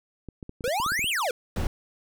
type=clicks; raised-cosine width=3 ms; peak=-25 dBFS; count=11; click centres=0.287 / 0.428 / 0.494 / 0.608 / 0.641 / 0.678 / 0.8 / 0.863 / 0.92 / 0.993 / 1.043 s
type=exponential two-way sweep; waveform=square; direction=up then down; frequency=451.3 to 3300 to 451.3 Hz; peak=-25 dBFS; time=0.64-1.31 s; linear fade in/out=2 ms; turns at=1.09 s
type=noise; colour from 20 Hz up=brown; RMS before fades=-26 dBFS; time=1.56-1.67 s; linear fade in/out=2 ms
effects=none